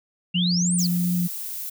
sine exponential two-way sweep, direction up then down, 2704 to 9397 to 4012 Hz, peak -23 dBFS, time 0.34-0.87 s, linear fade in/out 10 ms, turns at 0.76 s
sine tone with vibrato, 176.8 Hz, F3, 22 cents sharp, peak -20 dBFS, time 0.34-1.28 s, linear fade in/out 20 ms, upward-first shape sine, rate 3 Hz, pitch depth 10 cents each way
violet noise, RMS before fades -32 dBFS, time 0.78-1.7 s, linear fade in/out 10 ms
effects none

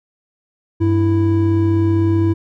triangle tone pair together, 98 / 329.6 Hz, G2 / E4, 0 / 0 cents, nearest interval octave + major sixth, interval 2100 cents, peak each -13 dBFS, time 0.8-2.34 s, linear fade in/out 20 ms, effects none

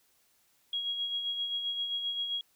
sine tone with tremolo, 3300 Hz, G#7, 12 cents flat, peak -29 dBFS, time 0.73-2.41 s, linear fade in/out 2 ms, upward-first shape sine, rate 7.6 Hz, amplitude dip 45%, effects white hiss -69 dBFS RMS until 2.55 s

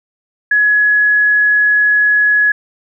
sine tone, 1686 Hz, G#6, 26 cents sharp, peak -8 dBFS, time 0.51-2.52 s, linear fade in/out 5 ms, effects none

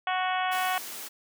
harmonic tone, 370 Hz, F#4, in tune, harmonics 2 / 3 / 4 / 5 / 6 / 7 / 8 / 9, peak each -28 / -32 / -34 / -36 / -38 / -39 / -40 / -41 dBFS, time 0.07-0.78 s, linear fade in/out 2 ms
white high-pass noise, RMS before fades -39 dBFS, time 0.51-1.09 s, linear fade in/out 20 ms, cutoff 210 Hz, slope 24 dB/octave
effects none

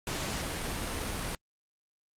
pink noise, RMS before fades -34 dBFS, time 0.07-1.35 s, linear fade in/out 2 ms, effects low-pass 11000 Hz 12 dB/octave + Opus 48 kbps

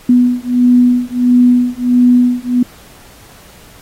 sine beating tone pair, 245.7 / 247.2 Hz, B3 / B3, -9 / +2 cents, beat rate 1.5 Hz, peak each -10 dBFS, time 0.09-2.63 s, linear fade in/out 5 ms, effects pink hiss -41 dBFS RMS until 3.81 s + AAC 48 kbps

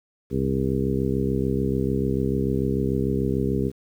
harmonic tone with a mistuned harmonic, 66.8 Hz, C2, 36 cents sharp, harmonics 1 / 2 / 3 / 4 / 5 / 6 / 7, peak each -30 / -27 / -27 / -28 / -33 / -27 / -33 dBFS, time 0.3-3.72 s, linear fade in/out 50 ms, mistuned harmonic 1, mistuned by +67 cents, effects 9-bit

